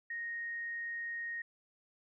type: tone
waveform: sine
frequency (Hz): 1864.7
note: A#6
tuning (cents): 0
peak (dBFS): -37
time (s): 0.1-1.42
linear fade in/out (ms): 5
effects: none